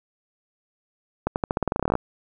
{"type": "accelerating click train", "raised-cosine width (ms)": 1, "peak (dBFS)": -8, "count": 17, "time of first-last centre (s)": [1.27, 1.954], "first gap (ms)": 89, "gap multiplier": 0.89, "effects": []}